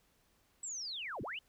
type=linear two-way sweep; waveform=sine; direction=down then up; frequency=7902 to 68.5 to 3117 Hz; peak=-39 dBFS; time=0.63-1.39 s; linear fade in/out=5 ms; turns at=1.22 s; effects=pink hiss -72 dBFS RMS until 1.48 s